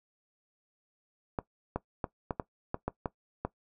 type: clicks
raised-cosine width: 1 ms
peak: -17 dBFS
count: 9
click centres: 1.388 / 1.76 / 2.042 / 2.308 / 2.398 / 2.744 / 2.88 / 3.058 / 3.45 s
effects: noise-tail reverb RT60 0.1 s tail -18 dB re dry